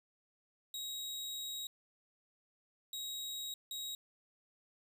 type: tone bursts at uneven times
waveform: sawtooth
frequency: 3807 Hz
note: A#7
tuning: 36 cents sharp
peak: -37 dBFS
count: 3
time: 0.74-1.67 / 2.93-3.54 / 3.71-3.95 s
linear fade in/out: 2 ms
effects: 13-bit